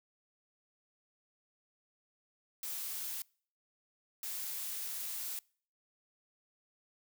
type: noise bursts at uneven times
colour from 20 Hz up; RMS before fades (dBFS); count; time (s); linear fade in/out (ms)
blue; -40; 2; 2.63-3.22 / 4.23-5.39; 2
effects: noise-tail reverb RT60 0.5 s tail -26 dB re dry